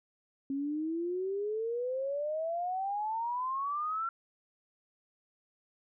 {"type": "exponential sweep", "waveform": "sine", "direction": "up", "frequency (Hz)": [270, 1369], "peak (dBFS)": -31, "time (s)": [0.5, 4.09], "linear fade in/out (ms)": 2, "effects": []}